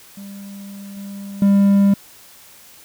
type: tone with level steps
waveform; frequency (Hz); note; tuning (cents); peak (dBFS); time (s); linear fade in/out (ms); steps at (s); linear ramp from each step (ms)
triangle; 199.2; G3; +28; -30 / -27 / -8; 0.17-1.94; 5; 0.97 / 1.42; 2
effects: white hiss -45 dBFS RMS until 2.84 s